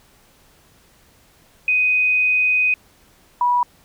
sine tone pair in turn, 2500 / 975.4 Hz, D#7 / B5, +8 / -22 cents, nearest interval octave + major third, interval 1630 cents, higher first, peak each -14 dBFS, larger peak neither, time 1.68-2.74 / 3.41-3.63 s, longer first, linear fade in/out 2 ms, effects pink hiss -54 dBFS RMS until 3.84 s

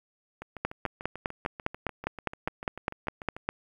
two click trains, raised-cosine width 0.5 ms, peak -24 / -12 dBFS, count 21 / 15, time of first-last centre 0.42-3.366 / 0.65-3.49 s, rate 6.79 / 4.93 Hz, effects 9-bit

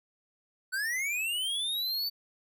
square linear sweep, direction up, 1478 to 4578 Hz, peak -30 dBFS, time 0.72-2.1 s, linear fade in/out 20 ms, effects none

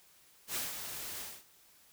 white noise with ADSR envelope, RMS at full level -35 dBFS, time 0.47-1.44 s, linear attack 85 ms, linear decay 170 ms, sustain -7 dB, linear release 230 ms, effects white hiss -63 dBFS RMS until 1.92 s

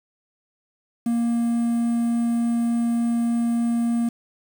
triangle tone with quantisation, 234.2 Hz, A#3, 8 cents sharp, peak -17 dBFS, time 1.06-4.09 s, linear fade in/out 5 ms, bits 7, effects none

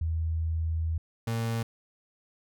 sine / 35% pulse tone pair in turn, 81 / 114.55 Hz, E2 / A#2, -30 / -30 cents, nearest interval tritone, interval 600 cents, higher second, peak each -26 dBFS, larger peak neither, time 0.01-0.98 / 1.27-1.63 s, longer first, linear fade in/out 5 ms, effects none

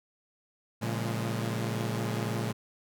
sawtooth chord, Bb minor seventh, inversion none, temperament equal with one note detuned, 114.61 / 138.59 / 174.61 / 207.7 Hz, Bb2 / Db3 / F3 / Ab3, -29 / 0 / 0 / 0 cents, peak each -28 / -34 / -34 / -33 dBFS, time 0.81-2.53 s, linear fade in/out 20 ms, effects none

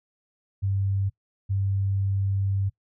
sine tone pair in turn, 98 / 98 Hz, G2 / G2, 0 / 0 cents, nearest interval unison, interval 0 cents, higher neither, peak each -22 dBFS, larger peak neither, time 0.62-1.1 / 1.49-2.7 s, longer second, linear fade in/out 20 ms, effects noise-tail reverb RT60 0.1 s tail -21 dB re dry

